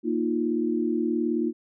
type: chord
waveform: sine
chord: Bb suspended fourth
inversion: none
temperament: just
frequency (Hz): 233.1 / 310.8 / 349.6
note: Bb3 / Eb4 / F4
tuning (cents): 0 / -2 / +2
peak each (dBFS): -27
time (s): 0.03-1.53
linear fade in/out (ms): 50
effects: none